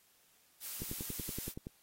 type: noise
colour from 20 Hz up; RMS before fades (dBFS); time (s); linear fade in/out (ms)
blue; -42; 0.6-1.54; 50
type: click train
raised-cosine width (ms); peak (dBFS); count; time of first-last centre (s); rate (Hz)
3; -29; 10; 0.82-1.669; 10.6
effects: white hiss -68 dBFS RMS until 1.82 s + AAC 48 kbps